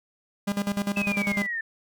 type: tone with tremolo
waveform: 45% pulse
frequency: 201.7 Hz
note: G3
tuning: 50 cents sharp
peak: -23 dBFS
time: 0.47-1.47 s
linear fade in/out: 10 ms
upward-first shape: square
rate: 10 Hz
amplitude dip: 80%
type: linear sweep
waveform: sine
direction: down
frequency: 2637 to 1764 Hz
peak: -27 dBFS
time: 0.96-1.61 s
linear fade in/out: 5 ms
effects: none